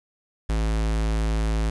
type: tone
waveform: square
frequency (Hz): 54.3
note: A1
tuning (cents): -22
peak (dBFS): -22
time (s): 0.49-1.7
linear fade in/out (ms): 5
effects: resampled to 22050 Hz + 8-bit